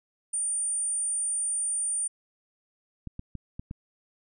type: tone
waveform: sine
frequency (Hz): 9050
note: C#9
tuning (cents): +35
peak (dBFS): -26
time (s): 0.33-2.08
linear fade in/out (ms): 10
type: clicks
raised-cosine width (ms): 5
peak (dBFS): -24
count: 5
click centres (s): 3.073 / 3.194 / 3.353 / 3.595 / 3.711
effects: none